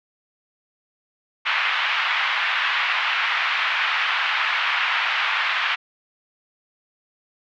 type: band-pass noise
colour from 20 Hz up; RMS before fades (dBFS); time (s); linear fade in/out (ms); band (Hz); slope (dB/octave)
white; -22; 1.45-5.76; 20; 970 to 2900; 24
effects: low-pass 5000 Hz 12 dB/octave